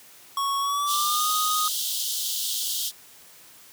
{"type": "tone with pitch glide", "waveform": "square", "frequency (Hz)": [1108.7, 1244.5], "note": ["C#6", "D#6"], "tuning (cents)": [0, 0], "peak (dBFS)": -24, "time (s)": [0.37, 1.68], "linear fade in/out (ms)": 2, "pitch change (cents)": 200, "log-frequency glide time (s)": [0.59, 1.31]}
{"type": "high-pass noise", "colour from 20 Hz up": "pink", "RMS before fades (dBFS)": -28, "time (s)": [0.86, 2.92], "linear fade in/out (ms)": 50, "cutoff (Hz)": 3000, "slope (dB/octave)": 96}
{"effects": ["white hiss -50 dBFS RMS until 3.72 s", "high-pass 80 Hz 12 dB/octave"]}